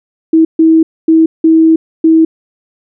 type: tone bursts at uneven times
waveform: sine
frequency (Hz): 322.5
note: E4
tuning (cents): -38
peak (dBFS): -3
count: 5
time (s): 0.33-0.45 / 0.59-0.83 / 1.08-1.26 / 1.44-1.76 / 2.04-2.25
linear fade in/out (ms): 5
effects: none